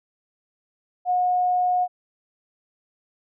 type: tone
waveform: sine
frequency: 724 Hz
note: F#5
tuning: 38 cents flat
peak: -18 dBFS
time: 1.05-1.88 s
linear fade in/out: 50 ms
effects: none